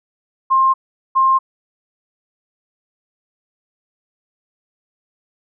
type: tone pair in turn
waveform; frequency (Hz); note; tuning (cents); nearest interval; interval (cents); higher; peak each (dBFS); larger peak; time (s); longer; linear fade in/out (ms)
sine; 1060 / 1060; C6 / C6; +22 / +22; unison; 0; neither; -10; neither; 0.5-0.74 / 1.15-1.39; neither; 20
effects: none